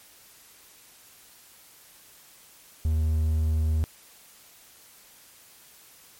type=tone; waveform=triangle; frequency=78.5 Hz; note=D#2; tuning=16 cents sharp; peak=-19 dBFS; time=2.85-3.84 s; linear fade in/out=0 ms; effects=white hiss -53 dBFS RMS until 6.19 s + MP3 64 kbps